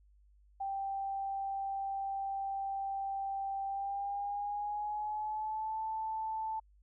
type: tone with pitch glide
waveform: sine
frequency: 784 to 880 Hz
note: G5 to A5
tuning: 0 to 0 cents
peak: -34 dBFS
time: 0.6-6.6 s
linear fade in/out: 10 ms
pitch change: +200 cents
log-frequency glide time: 3.66-5.8 s
effects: added 50 Hz sine -61 dBFS peak until 6.82 s